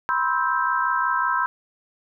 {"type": "chord", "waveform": "sine", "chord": "C major seventh", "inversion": "third", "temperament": "just", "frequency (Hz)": [981.1, 1046.5, 1308.1, 1569.8], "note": ["B5", "C6", "E6", "G6"], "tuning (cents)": [-12, 0, -14, 2], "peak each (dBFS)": -25, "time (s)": [0.09, 1.46], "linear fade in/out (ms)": 0, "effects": []}